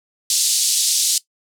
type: band-pass noise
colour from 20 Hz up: white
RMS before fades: -18 dBFS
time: 0.3-1.18 s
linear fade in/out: 2 ms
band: 3800 to 9400 Hz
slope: 24 dB/octave
effects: noise-tail reverb RT60 0.1 s tail -18 dB re dry

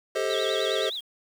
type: chord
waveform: square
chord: A half-diminished seventh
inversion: third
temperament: just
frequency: 396 / 440 / 528 / 633.6 Hz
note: G4 / A4 / C5 / Eb5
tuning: +18 / 0 / +16 / +31 cents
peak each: -31 dBFS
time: 0.15-0.9 s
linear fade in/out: 10 ms
type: tone with vibrato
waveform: sine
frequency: 3587 Hz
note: A7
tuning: 33 cents sharp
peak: -30 dBFS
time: 0.29-1.01 s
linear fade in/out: 20 ms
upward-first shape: sine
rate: 9.6 Hz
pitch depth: 180 cents each way
effects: low-pass 8000 Hz 12 dB/octave + 8-bit

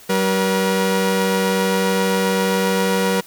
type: tone pair together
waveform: sawtooth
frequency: 190.33 / 479.6 Hz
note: F#3 / A#4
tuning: +49 / +49 cents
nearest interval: octave + major third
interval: 1600 cents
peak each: -15 dBFS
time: 0.09-3.21 s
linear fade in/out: 10 ms
effects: white hiss -44 dBFS RMS until 3.26 s

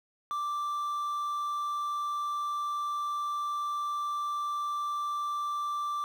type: tone with quantisation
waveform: triangle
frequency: 1174.7 Hz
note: D6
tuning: in tune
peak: -28 dBFS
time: 0.31-6.04 s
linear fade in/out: 0 ms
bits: 9
effects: none

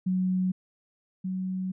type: tone pair in turn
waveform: sine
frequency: 185 / 186.61 Hz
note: F#3 / F#3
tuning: 0 / +15 cents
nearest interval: unison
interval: 15 cents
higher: second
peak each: -23 / -28 dBFS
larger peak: first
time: 0.06-0.52 / 1.24-1.72 s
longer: second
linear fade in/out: 10 ms
effects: none

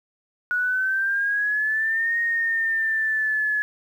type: exponential two-way sweep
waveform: sine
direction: up then down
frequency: 1458 to 1864.7 to 1701 Hz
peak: -20 dBFS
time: 0.51-3.62 s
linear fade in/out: 0 ms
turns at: 2.19 s
effects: 9-bit

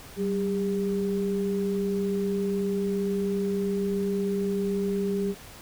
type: tone pair together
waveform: sine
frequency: 192.62 / 401.6 Hz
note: G3 / G4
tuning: -30 / +42 cents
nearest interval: octave + minor second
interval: 1272 cents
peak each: -27 dBFS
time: 0.16-5.35 s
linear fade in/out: 50 ms
effects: pink hiss -46 dBFS RMS until 5.61 s

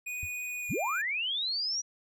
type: tone with pitch glide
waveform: square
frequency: 2474 to 2402 Hz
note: D#7 to D7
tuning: -10 to +38 cents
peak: -35 dBFS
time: 0.06-1.02 s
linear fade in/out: 10 ms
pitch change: -52 cents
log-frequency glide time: 0.6-0.79 s
type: tone with exponential decay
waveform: sine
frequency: 88 Hz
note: F2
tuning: 14 cents sharp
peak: -32 dBFS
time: 0.23-0.31 s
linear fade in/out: 0 ms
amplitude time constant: 16 ms
type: linear sweep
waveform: sine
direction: up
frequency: 46.25 to 5850 Hz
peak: -29 dBFS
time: 0.69-1.82 s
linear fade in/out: 20 ms
effects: none

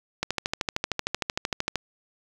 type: click train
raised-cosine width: 0.2 ms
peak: -8 dBFS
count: 21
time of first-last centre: 0.23-1.757 s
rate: 13.1 Hz
effects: 7-bit

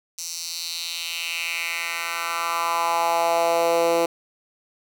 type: tone with high-pass filter sweep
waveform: 10% pulse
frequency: 168.4 Hz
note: E3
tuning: 37 cents sharp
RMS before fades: -24 dBFS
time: 0.18-4.06 s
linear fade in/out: 5 ms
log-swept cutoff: 5900 to 420 Hz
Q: 2.8
effects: none

